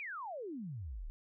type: exponential sweep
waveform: sine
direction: down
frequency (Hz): 2489 to 31.4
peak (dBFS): -40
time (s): 0-1.1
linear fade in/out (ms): 0
effects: none